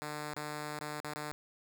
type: tone with dropouts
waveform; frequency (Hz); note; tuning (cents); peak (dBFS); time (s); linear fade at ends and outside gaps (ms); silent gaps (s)
5% pulse; 150; D3; +37; -27; 0.02-1.32; 0; 0.34-0.365 / 0.791-0.81 / 1.002-1.046 / 1.136-1.16
effects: none